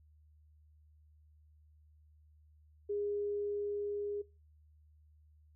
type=tone with level ramp; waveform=sine; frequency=410 Hz; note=G#4; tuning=22 cents flat; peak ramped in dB=-33 to -36 dBFS; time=2.89-4.22 s; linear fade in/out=10 ms; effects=noise-tail reverb RT60 0.3 s tail -21 dB re dry + added 76 Hz sine -61 dBFS peak until 5.55 s